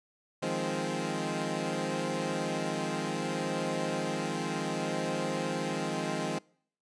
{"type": "chord", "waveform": "15% pulse", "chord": "F minor seventh", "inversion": "third", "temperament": "equal", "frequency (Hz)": [155.56, 174.61, 207.7, 261.6], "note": ["Eb3", "F3", "Ab3", "C4"], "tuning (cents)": [0, 0, 0, 0], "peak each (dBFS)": -30, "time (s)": [0.42, 6.39], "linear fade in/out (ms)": 10, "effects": ["noise-tail reverb RT60 0.6 s tail -26 dB re dry", "resampled to 22050 Hz"]}